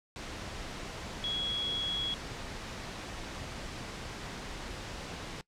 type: tone in noise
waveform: sine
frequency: 3336 Hz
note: G#7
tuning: 7 cents sharp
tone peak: -31 dBFS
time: 1.24-2.14 s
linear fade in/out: 0 ms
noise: pink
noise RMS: -41 dBFS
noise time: 0.16-5.41 s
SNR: +7 dB
effects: noise-tail reverb RT60 0.1 s tail -22 dB re dry + low-pass 6000 Hz 12 dB/octave